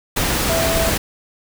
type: tone in noise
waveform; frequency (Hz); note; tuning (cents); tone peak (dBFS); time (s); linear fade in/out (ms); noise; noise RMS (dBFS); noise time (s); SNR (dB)
sine; 659.3; E5; 0; -20; 0.49-0.9; 10; pink; -19; 0.16-0.98; -4
effects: none